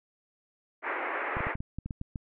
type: band-pass noise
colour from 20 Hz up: white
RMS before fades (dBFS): -33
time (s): 0.82-1.56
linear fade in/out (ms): 50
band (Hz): 310 to 2200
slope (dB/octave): 48
type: clicks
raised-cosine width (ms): 5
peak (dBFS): -23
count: 10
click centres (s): 1.369 / 1.406 / 1.469 / 1.554 / 1.605 / 1.786 / 1.86 / 1.908 / 2.014 / 2.158
effects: none